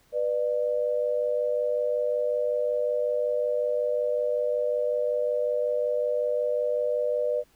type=tone pair together; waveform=sine; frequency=492.6 / 598 Hz; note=B4 / D5; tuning=-5 / +31 cents; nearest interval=minor third; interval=336 cents; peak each=-26 dBFS; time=0.12-7.44 s; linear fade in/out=50 ms; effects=pink hiss -63 dBFS RMS until 7.55 s